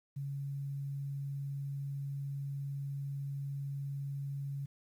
sine tone with quantisation, 139.6 Hz, C#3, 13 cents sharp, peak -36 dBFS, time 0.16-4.66 s, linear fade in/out 10 ms, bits 11, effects none

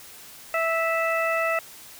harmonic tone, 657 Hz, E5, 6 cents flat, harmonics 1 / 2 / 3 / 4, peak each -25 / -27 / -28 / -30 dBFS, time 0.54-1.59 s, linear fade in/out 2 ms, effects white hiss -45 dBFS RMS until 1.99 s

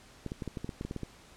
clicks, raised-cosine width 3 ms, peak -23 dBFS, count 12, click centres 0.263 / 0.319 / 0.422 / 0.477 / 0.572 / 0.645 / 0.692 / 0.811 / 0.85 / 0.911 / 0.963 / 1.033 s, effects pink hiss -56 dBFS RMS until 1.36 s + low-pass 9000 Hz 12 dB/octave

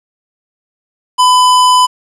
square tone, 1003 Hz, B5, 26 cents sharp, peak -6 dBFS, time 1.18-1.87 s, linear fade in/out 20 ms, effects resampled to 24000 Hz + 7-bit

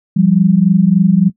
sine tone pair together, 172.56 / 196 Hz, F3 / G3, -20 / 0 cents, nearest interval major second, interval 220 cents, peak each -10 dBFS, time 0.16-1.3 s, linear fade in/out 10 ms, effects noise-tail reverb RT60 0.1 s tail -17 dB re dry

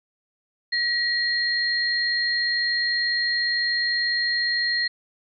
sine tone pair together, 1910 / 4219 Hz, A#6 / C8, +42 / +14 cents, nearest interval octave + major second, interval 1372 cents, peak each -23 / -24 dBFS, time 0.72-4.88 s, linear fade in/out 10 ms, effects none

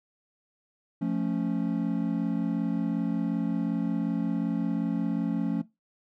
triangle chord, F augmented, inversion none, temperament equal, 174.61 / 220 / 277.2 Hz, F3 / A3 / C#4, 0 / 0 / 0 cents, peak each -28 dBFS, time 1.01-5.62 s, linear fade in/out 10 ms, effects noise-tail reverb RT60 0.2 s tail -18 dB re dry

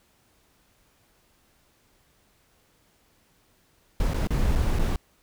brown noise with dropouts, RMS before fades -23 dBFS, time 4-4.96 s, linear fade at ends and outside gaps 1 ms, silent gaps 4.136-4.143 / 4.271-4.306 / 4.553-4.557 / 4.788-4.793 s, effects pink hiss -64 dBFS RMS until 5.22 s

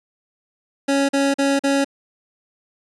25% pulse tone bursts, 277.2 Hz, C#4, in tune, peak -12 dBFS, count 4, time 0.88-1.846 s, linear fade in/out 10 ms, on 210 ms, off 42 ms, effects resampled to 24000 Hz + 9-bit

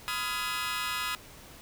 20% pulse chord, F half-diminished seventh, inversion second, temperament just, 1005.8 / 1257.2 / 1396.9 / 1676.3 Hz, Cb6 / Eb6 / F6 / Ab6, +31 / +18 / 0 / +16 cents, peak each -32 / -29 / -33 / -33 dBFS, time 0.08-1.15 s, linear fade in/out 0 ms, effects pink hiss -50 dBFS RMS until 1.61 s

